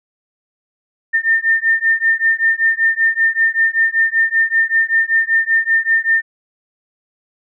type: beating tone pair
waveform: sine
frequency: 1806 / 1811.2 Hz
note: A6 / A6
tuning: +45 / +50 cents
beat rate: 5.2 Hz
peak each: -15 dBFS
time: 1.13-6.22 s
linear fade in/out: 20 ms
effects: none